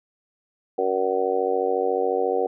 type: harmonic tone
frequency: 94.1 Hz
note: F#2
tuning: 30 cents sharp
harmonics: 3 / 4 / 5 / 6 / 7 / 8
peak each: -34 / -27 / -23 / -29 / -34 / -27 dBFS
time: 0.78-2.47 s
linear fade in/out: 5 ms
effects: none